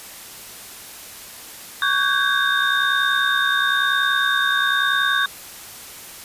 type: tone cluster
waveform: sine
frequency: 1126 / 1512 / 1573 / 1643 / 3661 Hz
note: C#6 / F#6 / G6 / G#6 / A#7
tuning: +27 / +37 / +6 / -19 / -32 cents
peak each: -23 dBFS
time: 1.82-5.26 s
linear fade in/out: 2 ms
effects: white hiss -38 dBFS RMS until 6.24 s + resampled to 32000 Hz